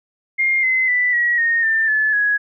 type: tone with pitch steps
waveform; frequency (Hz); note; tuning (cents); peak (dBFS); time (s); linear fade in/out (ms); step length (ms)
sine; 2121 / 2050 / 1981.3 / 1914.9 / 1850.7 / 1788.7 / 1728.8 / 1670.8; C7 / C7 / B6 / A#6 / A#6 / A6 / A6 / G#6; +23 / -36 / +5 / +46 / -13 / +28 / -31 / +10; -14; 0.38-2.38; 20; 250
effects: none